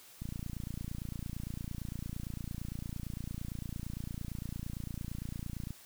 click train, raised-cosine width 5 ms, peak -27 dBFS, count 159, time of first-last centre 0.22-5.706 s, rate 28.8 Hz, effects white hiss -56 dBFS RMS until 5.85 s

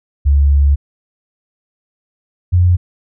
sine tone pair in turn, 70.7 / 89.08 Hz, C#2 / F2, +35 / +35 cents, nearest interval major third, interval 400 cents, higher second, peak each -7 dBFS, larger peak neither, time 0.25-0.76 / 2.52-2.77 s, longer first, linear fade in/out 20 ms, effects none

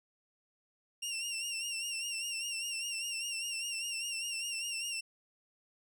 20% pulse tone with vibrato, 2758 Hz, F7, 22 cents flat, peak -30 dBFS, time 1.02-5.01 s, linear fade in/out 10 ms, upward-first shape sine, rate 5 Hz, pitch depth 58 cents each way, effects none

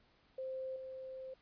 sine tone with level steps, 523.3 Hz, C5, in tune, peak -39 / -44 dBFS, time 0.38-1.34 s, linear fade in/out 5 ms, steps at 0.76 s, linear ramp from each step 2 ms, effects pink hiss -70 dBFS RMS until 1.41 s + resampled to 11025 Hz

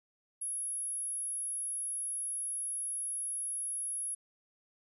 sine tone, 10740 Hz, E9, 31 cents sharp, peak -34 dBFS, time 0.41-4.15 s, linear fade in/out 10 ms, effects none

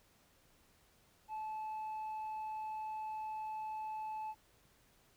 sine tone with tanh clipping, 867 Hz, A5, 26 cents flat, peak -40 dBFS, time 1.28-4.35 s, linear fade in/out 50 ms, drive 2 dB, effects pink hiss -69 dBFS RMS until 5.16 s

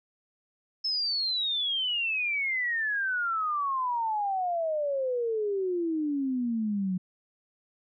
sine exponential sweep, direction down, 5274 to 180 Hz, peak -26 dBFS, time 0.84-6.98 s, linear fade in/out 10 ms, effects none

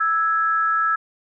sine tone pair together, 1318.5 / 1661.2 Hz, E6 / G#6, 0 / 0 cents, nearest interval major third, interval 400 cents, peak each -18 / -23 dBFS, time 0-0.96 s, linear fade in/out 10 ms, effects none

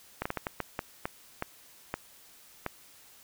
slowing click train, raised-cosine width 0.5 ms, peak -16 dBFS, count 11, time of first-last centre 0.22-2.663 s, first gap 35 ms, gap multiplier 1.4, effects white hiss -56 dBFS RMS until 3.23 s

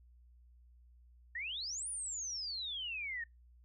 sine exponential two-way sweep, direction up then down, 1800 to 9840 to 1800 Hz, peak -38 dBFS, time 1.35-3.24 s, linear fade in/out 5 ms, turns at 1.89 s, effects noise-tail reverb RT60 0.2 s tail -26 dB re dry + added 60 Hz sine -59 dBFS peak until 3.64 s

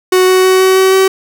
45% pulse tone with pitch steps, 370 / 372.4 / 374.7 / 377.1 / 379.5 / 381.9 Hz, F#4 / F#4 / F#4 / F#4 / F#4 / G4, 0 / +11 / +22 / +33 / +44 / -45 cents, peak -6 dBFS, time 0.12-1.08 s, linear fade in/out 5 ms, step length 160 ms, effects none

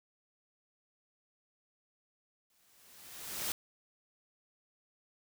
white noise with exponential growth, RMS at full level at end -34 dBFS, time 2.5-3.52 s, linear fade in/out 2 ms, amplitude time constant 220 ms, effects none

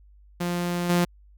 sawtooth tone with level steps, 175.1 Hz, F3, 5 cents sharp, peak -21 / -15 dBFS, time 0.4-1.05 s, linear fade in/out 10 ms, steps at 0.89 s, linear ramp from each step 10 ms, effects added 50 Hz sine -50 dBFS peak until 1.37 s

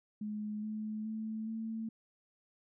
sine tone with pitch steps, 211.2 / 215.1 / 219.2 / 223.2 Hz, G#3 / A3 / A3 / A3, +29 / -39 / -6 / +25 cents, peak -36 dBFS, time 0.21-1.89 s, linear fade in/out 5 ms, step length 420 ms, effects none

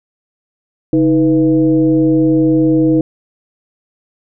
sine tone with frequency modulation, 316.5 Hz, D#4, 30 cents sharp, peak -8 dBFS, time 0.93-3.01 s, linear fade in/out 2 ms, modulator 177 Hz, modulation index 0.72, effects none

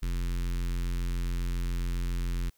square tone with notch filter, 43.65 Hz, F1, in tune, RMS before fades -30 dBFS, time 0.02-2.5 s, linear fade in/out 10 ms, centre 660 Hz, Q 0.51, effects white hiss -69 dBFS RMS until 2.57 s

